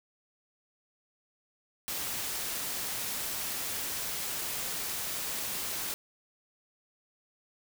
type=noise; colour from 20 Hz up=white; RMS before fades=-35 dBFS; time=1.88-5.94 s; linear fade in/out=0 ms; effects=none